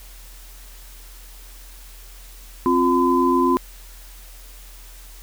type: tone cluster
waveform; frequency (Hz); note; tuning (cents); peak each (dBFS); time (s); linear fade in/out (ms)
sine; 263.5 / 351.3 / 1016; C4 / F4 / B5; +12 / +10 / +49; -19; 2.66-3.57; 0
effects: added 42 Hz sine -40 dBFS peak until 5.22 s + white hiss -46 dBFS RMS until 5.22 s